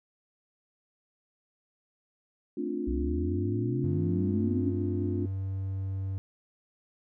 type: chord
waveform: sine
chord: D minor seventh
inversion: second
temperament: just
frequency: 220.2 / 264.3 / 293.7 / 352.4 Hz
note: A3 / C4 / D4 / F4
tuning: +2 / +18 / 0 / +16 cents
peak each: -37 / -36 / -34 / -34 dBFS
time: 2.57-5.26 s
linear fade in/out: 5 ms
type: exponential sweep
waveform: sine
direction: up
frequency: 61.74 to 286.9 Hz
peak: -29 dBFS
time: 2.87-4.73 s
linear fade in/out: 10 ms
type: tone with pitch glide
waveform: triangle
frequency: 97.7 to 96.19 Hz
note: G2 to G2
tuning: -5 to -32 cents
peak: -28 dBFS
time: 3.84-6.18 s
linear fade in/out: 0 ms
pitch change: -27 cents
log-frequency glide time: 3.99-4.42 s
effects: none